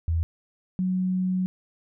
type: tone pair in turn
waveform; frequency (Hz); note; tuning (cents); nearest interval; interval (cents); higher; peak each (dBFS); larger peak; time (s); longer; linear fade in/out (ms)
sine; 82.5 / 184.87; E2 / F#3; +2 / -1; octave + major second; 1397; second; -21 / -22; first; 0.08-0.23 / 0.79-1.46; second; 0
effects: none